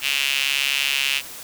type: tone with high-pass filter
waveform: sawtooth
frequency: 138.59 Hz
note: C#3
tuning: in tune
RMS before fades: -22 dBFS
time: 0.01-1.22 s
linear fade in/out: 50 ms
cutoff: 2700 Hz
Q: 4.3
effects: white hiss -37 dBFS RMS until 1.43 s